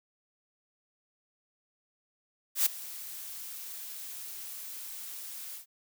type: noise with ADSR envelope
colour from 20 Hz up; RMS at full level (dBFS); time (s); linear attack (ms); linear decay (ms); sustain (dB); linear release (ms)
blue; -23; 2.55-5.66; 110; 8; -19; 110
effects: none